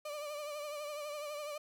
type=tone with vibrato; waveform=35% pulse; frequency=592 Hz; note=D5; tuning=14 cents sharp; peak=-38 dBFS; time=0.05-1.58 s; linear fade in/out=5 ms; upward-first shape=triangle; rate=12 Hz; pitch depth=58 cents each way; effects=none